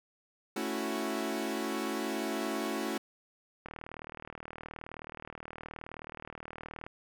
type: chord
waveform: sawtooth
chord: F# minor seventh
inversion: first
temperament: equal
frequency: 220 / 277.2 / 329.6 / 370 Hz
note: A3 / C#4 / E4 / F#4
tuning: 0 / 0 / 0 / 0 cents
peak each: -34 dBFS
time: 0.56-2.98 s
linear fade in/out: 5 ms
type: click train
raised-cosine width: 0.5 ms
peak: -27 dBFS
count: 126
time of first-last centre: 3.66-6.865 s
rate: 39 Hz
effects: none